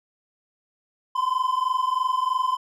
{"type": "tone pair together", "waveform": "triangle", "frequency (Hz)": [1012.9, 1036], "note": ["B5", "C6"], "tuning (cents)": [43, -17], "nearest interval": "unison", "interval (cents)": 40, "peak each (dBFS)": -22, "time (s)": [1.15, 2.57], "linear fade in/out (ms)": 10, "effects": []}